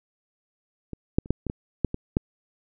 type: clicks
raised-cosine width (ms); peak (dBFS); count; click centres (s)
3; -21 / -6 / -28 / -7 / -17 / -16 / -8 / -16 / -7; 9; 0.933 / 1.185 / 1.259 / 1.306 / 1.467 / 1.499 / 1.847 / 1.944 / 2.169
effects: none